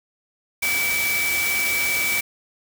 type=tone in noise; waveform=sine; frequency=2299 Hz; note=D7; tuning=37 cents flat; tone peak=-21 dBFS; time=0.62-2.21 s; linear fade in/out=10 ms; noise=white; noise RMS=-26 dBFS; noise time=0.62-2.21 s; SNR=+2 dB; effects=none